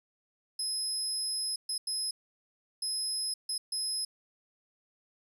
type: tone bursts at uneven times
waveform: 30% pulse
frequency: 5100 Hz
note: D#8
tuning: 42 cents sharp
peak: -27 dBFS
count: 6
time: 0.59-1.56 / 1.69-1.78 / 1.87-2.11 / 2.82-3.34 / 3.49-3.58 / 3.72-4.05 s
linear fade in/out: 5 ms
effects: none